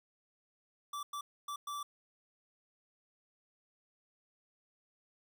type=tone bursts at uneven times; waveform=square; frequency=1163 Hz; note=D6; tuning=17 cents flat; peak=-39 dBFS; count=4; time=0.93-1.03 / 1.13-1.21 / 1.48-1.56 / 1.67-1.83 s; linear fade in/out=5 ms; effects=none